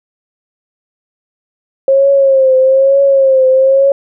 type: tone with vibrato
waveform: sine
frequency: 537 Hz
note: C5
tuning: 45 cents sharp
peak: -5 dBFS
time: 1.88-3.92 s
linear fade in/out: 2 ms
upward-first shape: triangle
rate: 1.1 Hz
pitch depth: 64 cents each way
effects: none